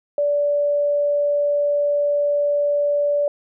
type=tone; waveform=sine; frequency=580 Hz; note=D5; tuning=22 cents flat; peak=-16 dBFS; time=0.18-3.28 s; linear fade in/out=2 ms; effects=none